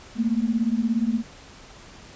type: beating tone pair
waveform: sine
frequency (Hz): 220 / 237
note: A3 / A#3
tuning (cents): 0 / +29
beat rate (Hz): 17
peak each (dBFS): -23 / -23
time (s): 0.15-1.23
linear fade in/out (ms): 50
effects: pink hiss -46 dBFS RMS until 2.15 s + resampled to 16000 Hz